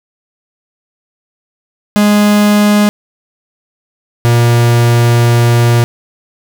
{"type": "tone pair in turn", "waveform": "45% pulse", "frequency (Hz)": [207.7, 118.66], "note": ["G#3", "A#2"], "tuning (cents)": [0, 31], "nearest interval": "minor seventh", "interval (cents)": 969, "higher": "first", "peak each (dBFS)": -6, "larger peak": "neither", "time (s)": [[1.96, 2.89], [4.25, 5.84]], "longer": "second", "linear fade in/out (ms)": 0, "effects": []}